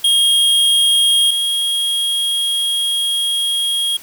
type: tone pair in turn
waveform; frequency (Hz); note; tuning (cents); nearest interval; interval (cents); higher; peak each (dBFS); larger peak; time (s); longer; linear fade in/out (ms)
square; 3253 / 3270; G#7 / G#7; -37 / -28; unison; 9; second; -11 / -16; first; 0.04-1.31 / 1.31-3.97; second; 5
effects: white hiss -39 dBFS RMS until 4.02 s